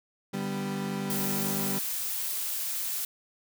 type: chord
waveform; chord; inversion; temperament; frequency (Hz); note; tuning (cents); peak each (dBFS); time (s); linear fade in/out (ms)
35% pulse; G major; second; equal; 146.83 / 196 / 246.9; D3 / G3 / B3; 0 / 0 / 0; -36 / -30 / -36; 0.33-1.79; 10
type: noise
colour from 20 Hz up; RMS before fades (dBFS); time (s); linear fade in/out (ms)
blue; -32; 1.1-3.05; 2
effects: none